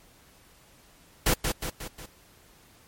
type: noise with echo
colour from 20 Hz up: pink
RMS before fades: -22 dBFS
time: 1.26-1.34 s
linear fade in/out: 5 ms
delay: 180 ms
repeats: 4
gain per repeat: -5 dB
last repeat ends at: 2.06 s
effects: pink hiss -57 dBFS RMS until 2.87 s + MP3 64 kbps